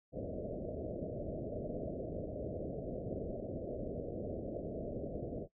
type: low-pass noise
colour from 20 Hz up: white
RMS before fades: -41 dBFS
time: 0.12-5.48 s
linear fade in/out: 50 ms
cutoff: 650 Hz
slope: 96 dB/octave
effects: noise-tail reverb RT60 0.1 s tail -18 dB re dry